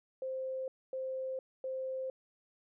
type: tone bursts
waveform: sine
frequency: 523.3 Hz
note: C5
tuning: in tune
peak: -35 dBFS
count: 3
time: 0.22-2.1 s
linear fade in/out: 2 ms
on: 460 ms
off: 250 ms
effects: none